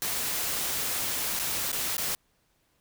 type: noise with dropouts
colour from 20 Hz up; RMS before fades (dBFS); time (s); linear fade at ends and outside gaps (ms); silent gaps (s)
white; -30; 0.02-2.15; 0; 1.391-1.397 / 1.717-1.729 / 1.968-1.981
effects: pink hiss -70 dBFS RMS until 2.8 s